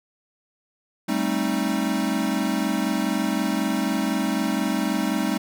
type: chord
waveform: square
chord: A half-diminished seventh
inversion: third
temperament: equal with one note detuned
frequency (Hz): 196 / 220 / 265.3 / 311.1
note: G3 / A3 / C4 / Eb4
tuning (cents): 0 / 0 / +24 / 0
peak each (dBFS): -28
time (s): 1.08-5.38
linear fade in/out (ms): 10
effects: none